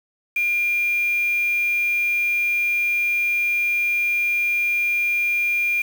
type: tone with quantisation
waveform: sine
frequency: 2400 Hz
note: D7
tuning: 37 cents sharp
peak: -18 dBFS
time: 0.36-5.82 s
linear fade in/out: 5 ms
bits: 6
effects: none